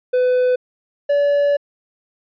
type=tone pair in turn; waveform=triangle; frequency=502 / 573.5 Hz; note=B4 / D5; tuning=+28 / -41 cents; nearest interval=major second; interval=231 cents; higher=second; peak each=-11 dBFS; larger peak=neither; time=0.13-0.56 / 1.09-1.57 s; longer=second; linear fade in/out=10 ms; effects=resampled to 11025 Hz